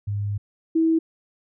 sine tone pair in turn, 102.2 / 324.5 Hz, G#2 / E4, -27 / -27 cents, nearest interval octave + minor sixth, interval 2000 cents, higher second, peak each -23 / -16 dBFS, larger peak second, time 0.07-0.38 / 0.75-0.99 s, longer first, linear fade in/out 10 ms, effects none

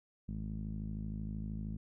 sawtooth tone with low-pass filter, 53 Hz, G#1, 36 cents sharp, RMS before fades -40 dBFS, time 0.28-1.77 s, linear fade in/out 10 ms, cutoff 200 Hz, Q 4.2, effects none

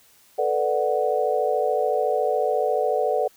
sine chord, B minor seventh, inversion third, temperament equal, 440 / 493.9 / 587.3 / 740 Hz, A4 / B4 / D5 / F#5, 0 / 0 / 0 / 0 cents, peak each -25 dBFS, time 0.38-3.28 s, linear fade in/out 10 ms, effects white hiss -56 dBFS RMS until 3.36 s

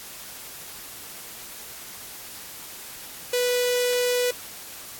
sawtooth tone with notch filter, 492.6 Hz, B4, 5 cents flat, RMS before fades -23 dBFS, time 3.33-4.31 s, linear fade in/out 5 ms, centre 1100 Hz, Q 0.71, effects white hiss -40 dBFS RMS until 4.99 s + AAC 64 kbps

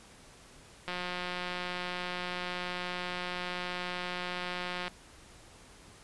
click train, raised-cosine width 0.3 ms, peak -20 dBFS, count 717, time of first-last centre 0.88-4.88 s, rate 179 Hz, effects pink hiss -55 dBFS RMS until 6.03 s + resampled to 24000 Hz

